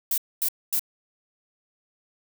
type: noise bursts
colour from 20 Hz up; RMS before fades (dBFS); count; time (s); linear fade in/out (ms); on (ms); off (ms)
violet; -24; 3; 0.11-0.794; 2; 68; 240
effects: none